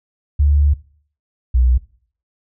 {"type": "tone pair in turn", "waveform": "sine", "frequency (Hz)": [72.5, 61.84], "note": ["D2", "B1"], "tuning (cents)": [-22, 3], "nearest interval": "minor third", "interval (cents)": 275, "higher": "first", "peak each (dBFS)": -10, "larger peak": "neither", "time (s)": [[0.39, 0.74], [1.54, 1.78]], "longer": "first", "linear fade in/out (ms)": 10, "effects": ["noise-tail reverb RT60 0.5 s tail -19 dB re dry"]}